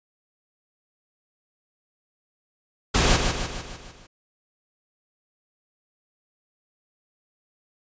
pink noise with echo, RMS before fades -19 dBFS, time 2.94-3.17 s, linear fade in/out 10 ms, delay 150 ms, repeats 6, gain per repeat -5 dB, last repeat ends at 4.07 s, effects resampled to 16000 Hz

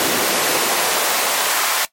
pink noise with high-pass filter sweep, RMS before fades -18 dBFS, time 0-1.85 s, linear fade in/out 0 ms, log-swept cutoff 310 to 930 Hz, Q 0.96, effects noise-tail reverb RT60 0.1 s tail -17 dB re dry + MP3 64 kbps

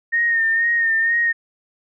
sine tone with vibrato, 1838 Hz, A#6, 25 cents flat, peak -15 dBFS, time 0.12-1.33 s, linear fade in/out 20 ms, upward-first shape sine, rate 2.1 Hz, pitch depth 37 cents each way, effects none

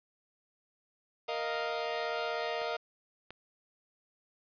sawtooth chord, Bb suspended fourth, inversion none, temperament equal, 466.2 / 622.3 / 698.5 Hz, Bb4 / Eb5 / F5, 0 / 0 / 0 cents, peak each -33 dBFS, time 1.28-2.77 s, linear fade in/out 10 ms
clicks, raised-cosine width 0.3 ms, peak -29 dBFS, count 2, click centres 2.617 / 3.306 s
effects resampled to 11025 Hz + 9-bit

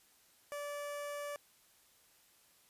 sawtooth tone with notch filter, 580 Hz, D5, 22 cents flat, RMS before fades -42 dBFS, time 0.52-1.36 s, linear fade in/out 0 ms, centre 4000 Hz, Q 1.6, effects white hiss -67 dBFS RMS until 2.69 s + resampled to 32000 Hz

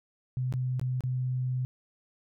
sine tone with dropouts, 127.4 Hz, C3, 46 cents flat, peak -27 dBFS, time 0.37-1.65 s, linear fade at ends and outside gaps 0 ms, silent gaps 0.525-0.538 / 0.796-0.814 / 1.007-1.037 s, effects none

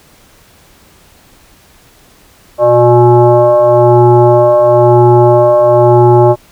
sine tone with frequency modulation, 120 Hz, B2, 49 cents flat, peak -3 dBFS, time 2.58-6.36 s, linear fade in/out 50 ms, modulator 241 Hz, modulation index 3.1, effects pink hiss -44 dBFS RMS until 6.51 s

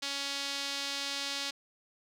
sawtooth tone with band-pass filter, 279.3 Hz, C#4, 13 cents sharp, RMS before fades -36 dBFS, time 0.02-1.51 s, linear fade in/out 10 ms, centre 4300 Hz, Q 1.7, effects none

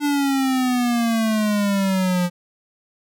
square exponential sweep, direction down, 293.7 to 175.2 Hz, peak -18 dBFS, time 0-2.3 s, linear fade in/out 50 ms, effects none

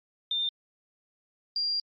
sine tone pair in turn, 3605 / 4774 Hz, A7 / D8, +41 / +28 cents, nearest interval perfect fourth, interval 487 cents, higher second, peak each -26 dBFS, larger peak neither, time 0.31-0.49 / 1.56-1.8 s, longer second, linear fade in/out 2 ms, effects Opus 48 kbps

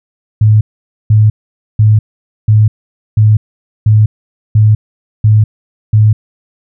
sine tone bursts, 107.5 Hz, A2, 40 cents flat, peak -3 dBFS, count 9, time 0.41-6.13 s, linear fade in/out 5 ms, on 200 ms, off 490 ms, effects none

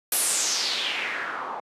white noise with low-pass filter sweep, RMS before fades -27 dBFS, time 0.12-1.6 s, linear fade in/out 2 ms, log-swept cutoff 12000 to 850 Hz, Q 3.4, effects high-pass 300 Hz 12 dB/octave + resampled to 32000 Hz

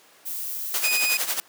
violet noise, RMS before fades -31 dBFS, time 0.25-0.88 s, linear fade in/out 20 ms
white noise with tremolo, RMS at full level -24 dBFS, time 0.74-1.4 s, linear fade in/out 0 ms, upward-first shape sine, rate 11 Hz, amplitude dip 70%
sawtooth tone, 2489 Hz, D#7, in tune, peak -18 dBFS, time 0.84-1.17 s, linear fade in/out 0 ms
effects pink hiss -53 dBFS RMS until 1.48 s + high-pass 400 Hz 12 dB/octave

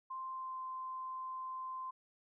sine tone with pitch glide, 1046.5 to 1038.7 Hz, C6 to C6, 0 to -13 cents, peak -40 dBFS, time 0.1-1.91 s, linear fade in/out 10 ms, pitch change -13 cents, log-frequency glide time 0.29-0.59 s, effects none

